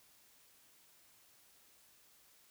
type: silence
effects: white hiss -66 dBFS RMS until 2.5 s